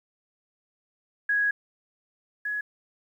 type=tone pair in turn; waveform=sine; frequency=1661.2 / 1682.4 Hz; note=G#6 / G#6; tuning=0 / +22 cents; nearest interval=unison; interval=22 cents; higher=second; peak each=-21 / -27 dBFS; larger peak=first; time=1.29-1.51 / 2.45-2.61 s; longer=first; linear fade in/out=5 ms; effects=10-bit